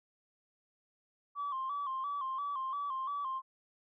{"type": "tone with vibrato", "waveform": "sine", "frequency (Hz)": 1100, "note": "C#6", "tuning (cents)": -14, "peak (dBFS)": -33, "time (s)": [1.35, 3.42], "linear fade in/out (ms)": 50, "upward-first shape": "square", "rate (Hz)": 2.9, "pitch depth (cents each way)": 73, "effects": ["tanh soft clip ceiling -30 dBFS"]}